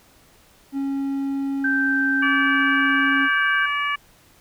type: tone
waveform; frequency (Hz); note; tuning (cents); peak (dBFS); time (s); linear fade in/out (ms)
triangle; 274.9; C#4; -14; -20; 0.72-3.29; 50
type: tone with pitch glide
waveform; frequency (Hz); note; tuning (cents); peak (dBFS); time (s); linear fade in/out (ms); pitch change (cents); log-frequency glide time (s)
sine; 1562 to 1572; G6 to G6; -7 to +4; -19; 1.64-3.66; 5; +11; 2.53-3.15
type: harmonic tone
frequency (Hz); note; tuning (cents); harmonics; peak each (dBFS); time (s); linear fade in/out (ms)
576; D5; -34; 2 / 3 / 4 / 5; -24 / -27 / -26 / -31; 2.22-3.96; 10
effects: pink hiss -54 dBFS RMS until 4.4 s